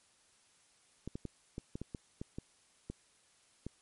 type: clicks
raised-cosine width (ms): 3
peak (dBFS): -27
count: 11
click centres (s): 1.076 / 1.155 / 1.253 / 1.581 / 1.755 / 1.816 / 1.948 / 2.215 / 2.385 / 2.9 / 3.666
effects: white hiss -68 dBFS RMS until 3.81 s + MP3 48 kbps